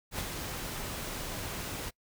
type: noise with ADSR envelope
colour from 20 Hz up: pink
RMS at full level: -34 dBFS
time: 0.11-1.91 s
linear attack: 77 ms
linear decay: 42 ms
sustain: -4 dB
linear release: 26 ms
effects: noise-tail reverb RT60 0.1 s tail -24 dB re dry